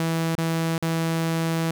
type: tone with dropouts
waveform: sawtooth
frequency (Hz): 163.9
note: E3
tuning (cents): -10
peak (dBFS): -18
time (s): 0-1.71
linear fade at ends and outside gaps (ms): 2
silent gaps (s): 0.352-0.381 / 0.78-0.825
effects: none